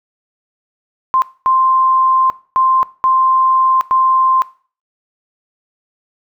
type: tone bursts at uneven times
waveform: sine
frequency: 1046.5 Hz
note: C6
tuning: in tune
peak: -9 dBFS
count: 5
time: 1.14-1.22 / 1.46-2.3 / 2.56-2.83 / 3.04-3.81 / 3.91-4.42 s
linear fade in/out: 0 ms
effects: noise-tail reverb RT60 0.4 s tail -19 dB re dry